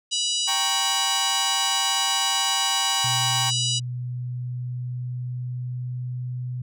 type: harmonic tone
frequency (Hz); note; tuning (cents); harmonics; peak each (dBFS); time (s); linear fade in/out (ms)
978; B5; -17; 3 / 4 / 5 / 6 / 7 / 8 / 9; -26 / -28 / -30 / -32 / -33 / -34 / -35; 0.11-3.8; 20
type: chord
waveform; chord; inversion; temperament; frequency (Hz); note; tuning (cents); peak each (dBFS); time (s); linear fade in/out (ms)
sawtooth; G diminished; none; equal; 784 / 932.3 / 1108.7; G5 / Bb5 / Db6; 0 / 0 / 0; -25 / -27 / -27; 0.47-3.51; 20
type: tone with pitch glide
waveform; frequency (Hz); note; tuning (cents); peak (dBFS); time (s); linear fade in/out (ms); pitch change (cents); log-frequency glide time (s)
sine; 123.47 to 124.9; B2 to B2; 0 to +20; -27; 3.04-6.62; 5; +20; 3.44-6.38
effects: none